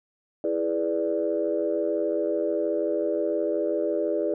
sine chord, E dominant seventh, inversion none, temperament equal, 329.6 / 415.3 / 493.9 / 587.3 Hz, E4 / G#4 / B4 / D5, 0 / 0 / 0 / 0 cents, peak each -28 / -28 / -30 / -27 dBFS, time 0.44-4.34 s, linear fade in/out 2 ms, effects tanh soft clip ceiling -13 dBFS

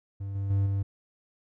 triangle tone with level steps, 98.7 Hz, G2, 12 cents sharp, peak -30 / -26 / -20 / -23 dBFS, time 0.2-0.83 s, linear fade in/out 10 ms, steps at 0.35 / 0.5 / 0.66 s, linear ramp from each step 5 ms, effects none

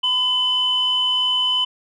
sine tone pair together, 1008 / 3021 Hz, B5 / F#7, +35 / +35 cents, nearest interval octave + perfect fifth, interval 1900 cents, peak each -26 / -16 dBFS, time 0.03-1.65 s, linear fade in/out 10 ms, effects tanh soft clip ceiling -10 dBFS

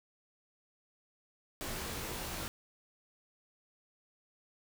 pink noise with comb filter, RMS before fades -40 dBFS, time 1.61-2.48 s, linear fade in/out 0 ms, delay 20 ms, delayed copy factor -0.85, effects none

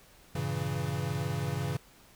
square chord, G diminished seventh, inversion none, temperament equal, 98 / 116.54 / 138.59 / 164.81 Hz, G2 / Bb2 / Db3 / Fb3, 0 / 0 / 0 / 0 cents, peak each -38 / -39 / -34 / -38 dBFS, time 0.35-1.77 s, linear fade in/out 5 ms, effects pink hiss -58 dBFS RMS until 2.15 s

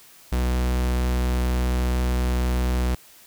45% pulse tone, 62.1 Hz, B1, 10 cents sharp, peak -20 dBFS, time 0.32-2.95 s, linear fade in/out 5 ms, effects white hiss -50 dBFS RMS until 3.26 s

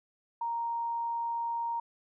sine tone, 932.3 Hz, A#5, in tune, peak -30 dBFS, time 0.41-1.8 s, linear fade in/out 5 ms, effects none

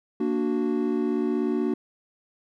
triangle chord, Bb augmented, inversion none, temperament equal, 233.1 / 293.7 / 370 Hz, Bb3 / D4 / F#4, 0 / 0 / 0 cents, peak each -25 dBFS, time 0.2-1.74 s, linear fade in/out 5 ms, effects none

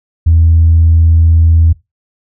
sine tone, 82 Hz, E2, 9 cents flat, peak -3 dBFS, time 0.26-1.73 s, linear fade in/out 10 ms, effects noise-tail reverb RT60 0.2 s tail -21 dB re dry + tanh soft clip ceiling 0 dBFS

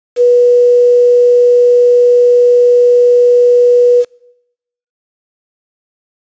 sine tone with quantisation, 487.2 Hz, B4, 24 cents flat, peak -4 dBFS, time 0.16-4.05 s, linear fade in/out 50 ms, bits 5, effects noise-tail reverb RT60 0.9 s tail -25 dB re dry + resampled to 16000 Hz

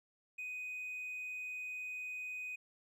triangle tone, 2498 Hz, D#7, 6 cents sharp, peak -38 dBFS, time 0.38-2.56 s, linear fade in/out 10 ms, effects tanh soft clip ceiling -35 dBFS

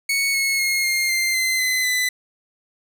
sawtooth tone with pitch steps, 2217 / 2185 / 2154 / 2123 / 2093 / 2063 / 2033 / 2004 Hz, C#7 / C#7 / C7 / C7 / C7 / C7 / B6 / B6, 0 / -26 / +50 / +25 / 0 / -25 / +50 / +25 cents, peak -15 dBFS, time 0.09-2.09 s, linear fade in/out 5 ms, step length 250 ms, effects none

